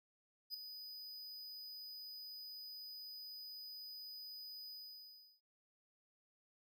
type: tone with ADSR envelope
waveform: square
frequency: 4978 Hz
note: D#8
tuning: in tune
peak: -40 dBFS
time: 0.5-5.41 s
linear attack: 42 ms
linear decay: 5 ms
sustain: -9 dB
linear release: 700 ms
effects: none